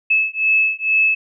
sine beating tone pair, 2601 / 2603.2 Hz, E7 / E7, -24 / -22 cents, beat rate 2.2 Hz, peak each -17 dBFS, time 0.1-1.15 s, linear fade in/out 10 ms, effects none

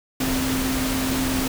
sine tone in noise, 261.6 Hz, C4, in tune, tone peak -23 dBFS, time 0.2-1.48 s, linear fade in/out 5 ms, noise pink, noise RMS -26 dBFS, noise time 0.2-1.48 s, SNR 0 dB, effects none

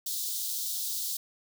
white high-pass noise, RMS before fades -33 dBFS, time 0.06-1.17 s, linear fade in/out 5 ms, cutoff 3500 Hz, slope 48 dB/octave, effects none

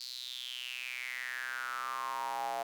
square tone with high-pass filter sweep, 62.8 Hz, B1, 30 cents sharp, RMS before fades -39 dBFS, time 0-2.63 s, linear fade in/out 5 ms, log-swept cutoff 4500 to 710 Hz, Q 7.5, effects none

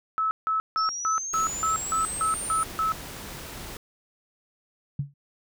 sine tone bursts, 1300 Hz, E6, 24 cents flat, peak -22 dBFS, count 10, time 0.18-2.92 s, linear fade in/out 0 ms, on 130 ms, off 160 ms
sine linear sweep, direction up, 5300 to 9397 Hz, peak -30 dBFS, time 0.77-2.64 s, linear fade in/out 5 ms
pink noise, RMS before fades -39 dBFS, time 1.33-3.77 s, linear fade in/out 2 ms
sine tone with exponential decay, 141.4 Hz, C#3, 35 cents sharp, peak -21 dBFS, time 4.99-5.14 s, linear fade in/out 5 ms, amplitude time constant 31 ms
effects none

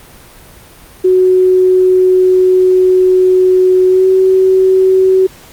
sine tone with pitch glide, 370 to 377.1 Hz, F#4 to F#4, 0 to +33 cents, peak -5 dBFS, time 1.04-5.27 s, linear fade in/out 10 ms, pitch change +33 cents, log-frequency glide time 3.88-4.07 s, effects pink hiss -38 dBFS RMS until 5.52 s + Opus 32 kbps

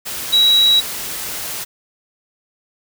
sine tone in noise, 3876 Hz, B7, 33 cents flat, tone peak -9 dBFS, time 0.32-0.81 s, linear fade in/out 20 ms, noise white, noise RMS -26 dBFS, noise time 0.05-1.65 s, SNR +14 dB, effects none

